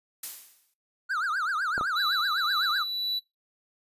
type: noise with exponential decay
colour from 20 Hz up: blue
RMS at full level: -32 dBFS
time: 0.23-0.74 s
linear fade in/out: 5 ms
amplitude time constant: 110 ms
type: tone with vibrato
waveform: triangle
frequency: 1396.9 Hz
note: F6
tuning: in tune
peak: -24 dBFS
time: 1.09-2.84 s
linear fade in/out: 20 ms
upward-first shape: triangle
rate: 7.9 Hz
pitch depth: 290 cents each way
type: clicks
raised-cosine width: 1 ms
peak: -19 dBFS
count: 2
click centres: 1.779 / 1.811 s
type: tone with tremolo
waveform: triangle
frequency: 3951 Hz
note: B7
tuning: in tune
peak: -24 dBFS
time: 1.95-3.2 s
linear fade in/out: 20 ms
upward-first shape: triangle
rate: 1.9 Hz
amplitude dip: 40%
effects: noise-tail reverb RT60 0.2 s tail -20 dB re dry + resampled to 32000 Hz